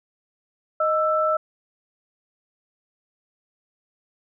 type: tone pair together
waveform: sine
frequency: 622.3 / 1324.7 Hz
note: D#5 / E6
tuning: 0 / +8 cents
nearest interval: octave + minor second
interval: 1308 cents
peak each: -21 dBFS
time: 0.8-1.37 s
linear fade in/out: 5 ms
effects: none